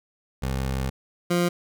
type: tone pair in turn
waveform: 20% pulse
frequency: 66 / 174.88 Hz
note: C2 / F3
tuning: +16 / +3 cents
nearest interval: octave + perfect fourth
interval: 1687 cents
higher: second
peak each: -20 / -15 dBFS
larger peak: second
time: 0.42-0.9 / 1.3-1.49 s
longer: first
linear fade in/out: 10 ms
effects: none